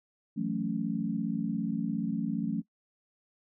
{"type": "chord", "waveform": "sine", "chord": "F# minor seventh", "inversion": "third", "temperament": "equal", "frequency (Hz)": [164.81, 185, 220, 277.2], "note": ["E3", "F#3", "A3", "C#4"], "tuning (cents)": [0, 0, 0, 0], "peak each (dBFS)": [-37, -34, -32, -35], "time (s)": [0.36, 2.62], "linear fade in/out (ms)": 20, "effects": ["noise-tail reverb RT60 0.1 s tail -22 dB re dry"]}